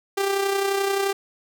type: tone with amplitude modulation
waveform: sawtooth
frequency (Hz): 394.3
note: G4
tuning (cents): +10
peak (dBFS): -15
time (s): 0.17-1.13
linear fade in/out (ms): 10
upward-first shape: sine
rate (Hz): 31.5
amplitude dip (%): 45
effects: none